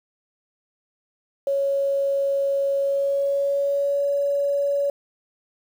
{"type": "tone with pitch glide", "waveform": "sine", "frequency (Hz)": [554.4, 565.1], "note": ["C#5", "C#5"], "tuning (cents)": [0, 33], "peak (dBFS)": -19, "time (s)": [1.47, 4.9], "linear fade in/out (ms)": 2, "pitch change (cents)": 33, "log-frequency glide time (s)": [2.8, 4.03], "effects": ["8-bit"]}